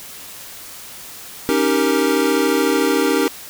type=chord; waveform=square; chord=Eb dominant seventh; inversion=third; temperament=equal; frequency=277.2 / 311.1 / 392 / 466.2 Hz; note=Db4 / Eb4 / G4 / Bb4; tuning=0 / 0 / 0 / 0 cents; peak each=-21 dBFS; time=1.49-3.28 s; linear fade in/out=0 ms; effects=white hiss -36 dBFS RMS until 3.49 s